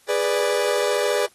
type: chord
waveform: 40% pulse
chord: G# diminished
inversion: none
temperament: equal with one note detuned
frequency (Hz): 412.9 / 493.9 / 587.3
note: G#4 / B4 / D5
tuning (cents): -10 / 0 / 0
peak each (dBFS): -23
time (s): 0.08-1.27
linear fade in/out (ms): 20
effects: white hiss -56 dBFS RMS until 1.34 s + AAC 32 kbps